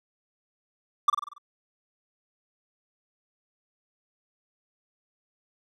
triangle tone with echo, 1174.7 Hz, D6, in tune, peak -13 dBFS, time 1.08-1.1 s, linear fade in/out 5 ms, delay 47 ms, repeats 6, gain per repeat -5 dB, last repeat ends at 1.382 s, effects none

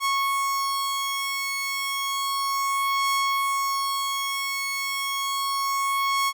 sawtooth beating tone pair, 1100 / 1100.32 Hz, C#6 / C#6, -14 / -13 cents, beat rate 0.32 Hz, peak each -21 / -26 dBFS, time 0-6.33 s, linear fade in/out 50 ms, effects none

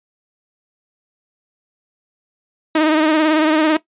sawtooth tone with vibrato, 311.1 Hz, D#4, in tune, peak -8 dBFS, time 2.75-3.77 s, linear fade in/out 5 ms, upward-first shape triangle, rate 18 Hz, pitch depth 63 cents each way, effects noise-tail reverb RT60 0.1 s tail -17 dB re dry + resampled to 8000 Hz

